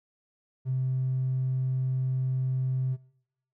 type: tone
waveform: triangle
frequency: 130 Hz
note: C3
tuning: 11 cents flat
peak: -21 dBFS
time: 0.65-2.97 s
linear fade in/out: 50 ms
effects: noise-tail reverb RT60 0.8 s tail -26 dB re dry + tanh soft clip ceiling -23 dBFS